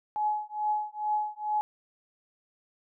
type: tone with tremolo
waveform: sine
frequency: 846 Hz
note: G#5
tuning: 32 cents sharp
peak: -23 dBFS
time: 0.16-1.61 s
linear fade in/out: 0 ms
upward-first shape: triangle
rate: 2.3 Hz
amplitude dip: 100%
effects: none